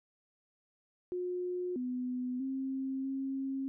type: tone with pitch steps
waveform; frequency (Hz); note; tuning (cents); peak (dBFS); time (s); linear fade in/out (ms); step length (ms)
sine; 359.9 / 250.7 / 266.3 / 269.1; F#4 / B3 / C4 / C4; -48 / +26 / +31 / +49; -33; 1.12-3.68; 0; 640
effects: none